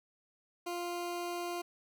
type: tone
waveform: 20% pulse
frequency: 349.2 Hz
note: F4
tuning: in tune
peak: -31 dBFS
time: 0.66-1.62 s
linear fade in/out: 10 ms
effects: none